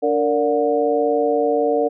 harmonic tone with a mistuned harmonic, 145.1 Hz, D3, 21 cents flat, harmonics 2 / 3 / 4 / 5, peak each -24 / -18 / -21 / -23 dBFS, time 0.02-1.89 s, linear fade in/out 20 ms, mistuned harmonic 3, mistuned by +93 cents, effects none

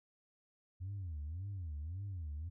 sine tone with vibrato, 86 Hz, F2, 26 cents flat, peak -38 dBFS, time 0.8-2.5 s, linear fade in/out 20 ms, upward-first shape sine, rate 1.8 Hz, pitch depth 280 cents each way, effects tanh soft clip ceiling -37 dBFS

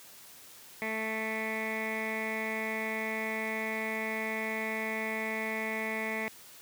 15% pulse tone with low-pass filter, 220 Hz, A3, in tune, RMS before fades -34 dBFS, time 0.82-6.28 s, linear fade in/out 0 ms, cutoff 2100 Hz, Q 6.2, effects white hiss -52 dBFS RMS until 6.61 s + high-pass 80 Hz 12 dB/octave

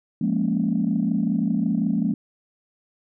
sine chord, Bb minor seventh, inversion second, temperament equal, 174.61 / 207.7 / 233.1 / 277.2 Hz, F3 / Ab3 / Bb3 / Db4, 0 / 0 / 0 / 0 cents, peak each -25 / -23 / -24 / -27 dBFS, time 0.21-2.14 s, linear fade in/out 5 ms, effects tanh soft clip ceiling -11 dBFS

